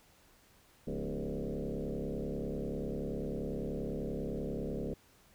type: tone with frequency modulation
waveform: sine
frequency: 121.8 Hz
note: B2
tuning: 24 cents flat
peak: -34 dBFS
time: 0.87-4.94 s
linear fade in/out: 5 ms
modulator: 70.2 Hz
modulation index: 6
effects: pink hiss -64 dBFS RMS until 5.34 s